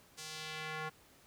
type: tone with band-pass filter sweep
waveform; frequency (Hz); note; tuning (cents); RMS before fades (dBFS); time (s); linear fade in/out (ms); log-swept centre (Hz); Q
square; 156.1; D#3; +6; -43; 0.17-0.9; 20; 6800 to 1300; 1.1
effects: pink hiss -63 dBFS RMS until 1.26 s + high-pass 60 Hz 12 dB/octave